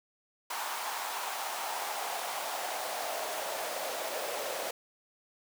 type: noise with high-pass filter sweep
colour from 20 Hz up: pink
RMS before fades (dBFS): -36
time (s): 0.5-4.71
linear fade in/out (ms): 5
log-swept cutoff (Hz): 920 to 550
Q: 3.1
effects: none